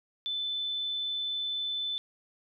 sine tone, 3516 Hz, A7, 2 cents flat, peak -30 dBFS, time 0.26-1.98 s, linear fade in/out 0 ms, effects none

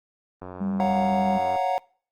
click train, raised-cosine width 1 ms, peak -23 dBFS, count 105, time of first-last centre 0.42-1.559 s, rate 91.3 Hz
sine tone, 196 Hz, G3, in tune, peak -24 dBFS, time 0.6-1.39 s, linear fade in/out 20 ms
triangle chord, Gb major seventh, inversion second, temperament equal, 554.4 / 698.5 / 740 / 932.3 Hz, Db5 / F5 / Gb5 / Bb5, 0 / 0 / 0 / 0 cents, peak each -27 / -28 / -22 / -28 dBFS, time 0.8-1.78 s, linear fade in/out 0 ms
effects noise-tail reverb RT60 0.5 s tail -25 dB re dry + Opus 32 kbps

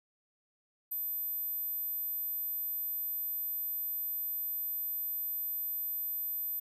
sine tone, 13680 Hz, A9, 50 cents flat, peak -33 dBFS, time 0.91-6.6 s, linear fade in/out 10 ms, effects 12-bit

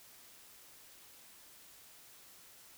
silence, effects white hiss -58 dBFS RMS until 2.77 s

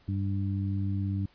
harmonic tone, 98.1 Hz, G2, 2 cents sharp, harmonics 1 / 2 / 3, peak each -28 / -34 / -38 dBFS, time 0.08-1.26 s, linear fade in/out 5 ms, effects pink hiss -62 dBFS RMS until 1.34 s + resampled to 11025 Hz

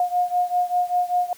sine beating tone pair, 714 / 719.1 Hz, F5 / F#5, +38 / -50 cents, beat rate 5.1 Hz, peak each -21 / -23 dBFS, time 0-1.33 s, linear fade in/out 2 ms, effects white hiss -49 dBFS RMS until 1.37 s

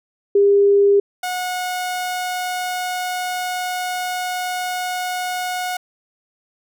sine / sawtooth tone pair in turn, 402.2 / 728.5 Hz, G4 / F#5, +44 / -27 cents, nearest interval minor seventh, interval 1029 cents, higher second, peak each -10 / -18 dBFS, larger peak first, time 0.35-1 / 1.23-5.77 s, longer second, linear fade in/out 5 ms, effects none

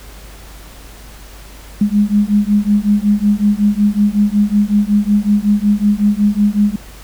sine beating tone pair, 203.9 / 209.3 Hz, G#3 / G#3, -32 / +14 cents, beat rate 5.4 Hz, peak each -13 dBFS, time 1.81-6.76 s, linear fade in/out 5 ms, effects added 50 Hz sine -35 dBFS peak until 7.03 s + pink hiss -39 dBFS RMS until 7.03 s

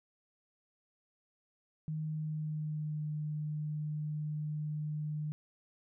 sine tone with pitch glide, 155.56 to 151.48 Hz, D#3 to D#3, 0 to -46 cents, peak -34 dBFS, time 1.88-5.32 s, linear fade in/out 0 ms, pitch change -46 cents, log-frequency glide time 1.99-3.08 s, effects none

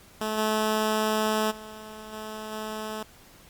10% pulse tone with level steps, 216.3 Hz, A3, 29 cents flat, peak -19 / -15 / -32 / -27 / -24 dBFS, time 0.21-3.03 s, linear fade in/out 2 ms, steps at 0.37 / 1.5 / 2.12 / 2.51 s, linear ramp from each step 20 ms, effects pink hiss -53 dBFS RMS until 3.49 s + Opus 48 kbps

